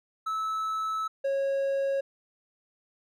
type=tone pair in turn; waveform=triangle; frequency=1304 / 548.3 Hz; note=E6 / C#5; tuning=-19 / -19 cents; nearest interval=octave + minor third; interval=1500 cents; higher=first; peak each=-26 / -23 dBFS; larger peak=second; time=0.26-1.08 / 1.24-2.01 s; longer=first; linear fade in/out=10 ms; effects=none